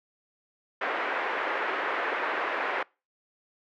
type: band-pass noise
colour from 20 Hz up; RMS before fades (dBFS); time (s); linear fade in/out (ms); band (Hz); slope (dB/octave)
white; -30; 0.81-2.83; 5; 360 to 2000; 24
effects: noise-tail reverb RT60 0.3 s tail -26 dB re dry